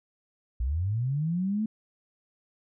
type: linear sweep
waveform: sine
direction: up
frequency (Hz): 55 to 222.8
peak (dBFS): -25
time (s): 0.6-1.66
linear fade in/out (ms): 5
effects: none